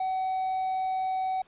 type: tone with hard clipping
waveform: triangle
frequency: 754 Hz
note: F#5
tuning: 32 cents sharp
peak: -27 dBFS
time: 0-1.42 s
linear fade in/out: 5 ms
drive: 5 dB
effects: pink hiss -61 dBFS RMS until 1.47 s + resampled to 8000 Hz